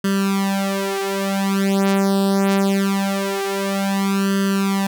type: tone with flanger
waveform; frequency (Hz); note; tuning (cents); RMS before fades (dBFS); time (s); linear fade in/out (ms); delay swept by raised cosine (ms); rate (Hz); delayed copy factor
sawtooth; 196; G3; 0; -19; 0.04-4.87; 5; 0.64 to 5.34; 0.23; +1
effects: none